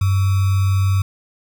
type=tone with sample-and-hold; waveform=sine; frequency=96.5 Hz; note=G2; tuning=27 cents flat; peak=-13 dBFS; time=0.01-1.02 s; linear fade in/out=5 ms; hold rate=1225 Hz; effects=none